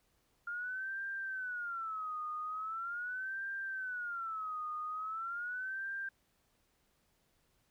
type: tone with vibrato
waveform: sine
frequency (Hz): 1396.9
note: F6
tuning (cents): 0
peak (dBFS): -37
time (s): 0.47-6.09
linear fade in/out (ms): 5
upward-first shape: sine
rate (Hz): 0.41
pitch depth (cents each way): 220
effects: pink hiss -75 dBFS RMS until 7.7 s